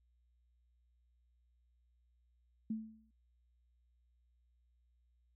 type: tone with exponential decay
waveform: sine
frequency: 220 Hz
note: A3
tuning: in tune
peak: -33 dBFS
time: 2.7-3.11 s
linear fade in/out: 5 ms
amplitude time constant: 87 ms
effects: added 60 Hz sine -70 dBFS peak until 5.35 s